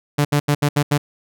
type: tone bursts at uneven times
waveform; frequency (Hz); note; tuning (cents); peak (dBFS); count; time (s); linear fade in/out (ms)
sawtooth; 145.8; D3; -12; -10; 6; 0.18-0.25 / 0.32-0.4 / 0.48-0.55 / 0.62-0.69 / 0.76-0.83 / 0.91-0.98; 10
effects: none